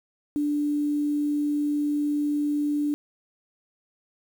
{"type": "tone with quantisation", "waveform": "sine", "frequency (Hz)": 293.7, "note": "D4", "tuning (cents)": 0, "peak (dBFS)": -22, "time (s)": [0.36, 2.94], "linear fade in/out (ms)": 0, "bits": 8, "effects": []}